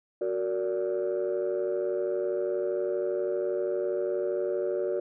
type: chord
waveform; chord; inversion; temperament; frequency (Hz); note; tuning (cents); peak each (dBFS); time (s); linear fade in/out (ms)
sine; Gb augmented; none; just; 370 / 462.5 / 578.1; Gb4 / Bb4 / D5; 0 / -14 / -27; -28 / -31 / -30; 0.21-5; 5
effects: tanh soft clip ceiling -21 dBFS